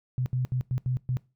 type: tone bursts at uneven times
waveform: sine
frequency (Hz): 126.9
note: B2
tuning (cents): +47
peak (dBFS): -24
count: 6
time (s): 0.18-0.26 / 0.33-0.45 / 0.52-0.61 / 0.71-0.78 / 0.86-0.97 / 1.09-1.17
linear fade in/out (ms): 0
effects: noise-tail reverb RT60 0.3 s tail -22 dB re dry